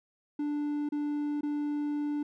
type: tone with dropouts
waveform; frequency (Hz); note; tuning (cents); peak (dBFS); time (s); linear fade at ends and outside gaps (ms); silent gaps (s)
triangle; 293.9; D4; +1; -27; 0.39-2.23; 5; 0.89-0.921 / 1.41-1.431
effects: none